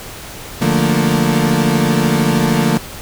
35% pulse chord, Bb major seventh, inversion first, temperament equal, 146.83 / 174.61 / 220 / 233.1 Hz, D3 / F3 / A3 / Bb3, 0 / 0 / 0 / 0 cents, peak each -16 dBFS, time 0.61-2.78 s, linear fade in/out 10 ms, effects pink hiss -31 dBFS RMS until 3.01 s

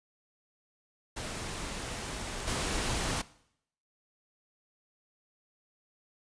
pink noise with level steps, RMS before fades -38 / -32 dBFS, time 1.16-3.22 s, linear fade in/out 10 ms, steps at 2.47 s, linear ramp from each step 10 ms, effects noise-tail reverb RT60 0.7 s tail -19 dB re dry + resampled to 22050 Hz

